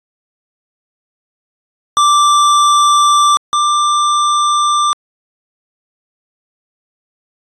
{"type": "tone pair in turn", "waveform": "square", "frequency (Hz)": [1174.7, 1184.2], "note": ["D6", "D6"], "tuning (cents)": [0, 14], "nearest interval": "unison", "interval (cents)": 14, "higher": "second", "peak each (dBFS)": [-8, -11], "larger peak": "first", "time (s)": [[1.97, 3.37], [3.53, 4.93]], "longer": "neither", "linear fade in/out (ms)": 0, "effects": ["resampled to 22050 Hz"]}